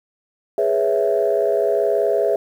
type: chord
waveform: sine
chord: C# minor seventh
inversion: second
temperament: equal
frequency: 415.3 / 493.9 / 554.4 / 659.3 Hz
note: G#4 / B4 / C#5 / E5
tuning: 0 / 0 / 0 / 0 cents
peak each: -19 / -23 / -22 / -19 dBFS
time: 0.58-2.36 s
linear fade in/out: 2 ms
effects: tanh soft clip ceiling -7 dBFS + 8-bit